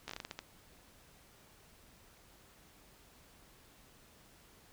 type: slowing click train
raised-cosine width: 0.2 ms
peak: -24 dBFS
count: 9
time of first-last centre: 0.08-0.39 s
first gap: 14 ms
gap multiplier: 1.28
effects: pink hiss -62 dBFS RMS until 4.72 s